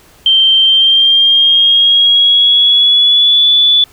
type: tone with pitch glide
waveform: sine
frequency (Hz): 3136 to 3460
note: G7 to A7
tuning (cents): 0 to -30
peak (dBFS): -5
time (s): 0.26-3.84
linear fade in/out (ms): 2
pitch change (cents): +170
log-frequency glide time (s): 0.62-3.49
effects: pink hiss -44 dBFS RMS until 3.92 s